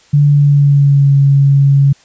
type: tone with pitch glide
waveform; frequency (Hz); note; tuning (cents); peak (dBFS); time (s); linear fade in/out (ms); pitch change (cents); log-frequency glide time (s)
sine; 145.1 to 139.35; D3 to C#3; -21 to +9; -5; 0.13-1.93; 10; -70; 0.25-1.14
effects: white hiss -47 dBFS RMS until 2.04 s + resampled to 16000 Hz